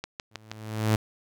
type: click train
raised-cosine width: 0.2 ms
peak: -16 dBFS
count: 4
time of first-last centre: 0.04-0.515 s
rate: 6.31 Hz
type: tone with exponential growth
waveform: sawtooth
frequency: 108.7 Hz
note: A2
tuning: 21 cents flat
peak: -15 dBFS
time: 0.31-0.96 s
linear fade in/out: 5 ms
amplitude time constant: 140 ms
effects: none